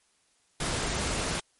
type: noise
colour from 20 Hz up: pink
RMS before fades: -30 dBFS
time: 0.6-1.4 s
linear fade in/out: 5 ms
effects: white hiss -68 dBFS RMS until 1.59 s + MP3 48 kbps